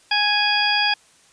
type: harmonic tone with a mistuned harmonic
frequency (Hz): 830.6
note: G#5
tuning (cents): 0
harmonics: 1 / 2 / 3 / 4 / 6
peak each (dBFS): -23 / -23 / -23 / -23 / -23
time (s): 0.11-0.94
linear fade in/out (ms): 5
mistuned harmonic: 6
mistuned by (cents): -46
effects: white hiss -54 dBFS RMS until 1.32 s + resampled to 22050 Hz